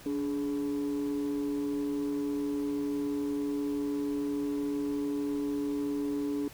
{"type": "tone pair together", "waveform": "sine", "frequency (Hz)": [288.3, 420.3], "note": ["D4", "G#4"], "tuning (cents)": [-32, 21], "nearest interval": "perfect fifth", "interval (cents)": 653, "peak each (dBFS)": [-28, -34], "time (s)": [0.06, 6.48], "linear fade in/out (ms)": 2, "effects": ["tanh soft clip ceiling -26 dBFS", "pink hiss -51 dBFS RMS until 6.53 s"]}